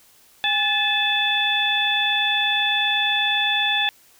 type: harmonic tone with a mistuned harmonic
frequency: 868 Hz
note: A5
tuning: 24 cents flat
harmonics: 1 / 2 / 3 / 4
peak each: -26 / -24 / -25 / -21 dBFS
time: 0.44-3.89 s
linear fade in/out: 0 ms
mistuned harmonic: 1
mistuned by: -110 cents
effects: white hiss -54 dBFS RMS until 4.19 s